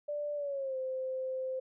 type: tone with pitch glide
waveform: sine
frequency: 587.3 to 520.2 Hz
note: D5 to C5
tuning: 0 to -10 cents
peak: -33 dBFS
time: 0.08-1.6 s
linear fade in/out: 10 ms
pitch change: -210 cents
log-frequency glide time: 0.35-0.77 s
effects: none